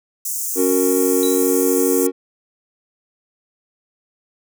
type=high-pass noise; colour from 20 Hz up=pink; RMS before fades=-24 dBFS; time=0.25-2.07 s; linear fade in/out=5 ms; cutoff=6300 Hz; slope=48 dB/octave
type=chord; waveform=triangle; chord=F# major; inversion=second; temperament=just; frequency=277.5 / 370 / 462.5 Hz; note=C#4 / F#4 / A#4; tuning=+2 / 0 / -14 cents; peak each=-17 / -17 / -17 dBFS; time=0.55-2.12 s; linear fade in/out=50 ms
type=tone with exponential decay; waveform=triangle; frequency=3938 Hz; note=B7; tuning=6 cents flat; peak=-23 dBFS; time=1.23-1.56 s; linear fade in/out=0 ms; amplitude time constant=71 ms
effects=none